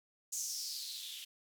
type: noise with band-pass filter sweep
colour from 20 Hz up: violet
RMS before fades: -42 dBFS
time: 0.32-1.25 s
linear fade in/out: 10 ms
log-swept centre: 6700 to 3000 Hz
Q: 5.1
effects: none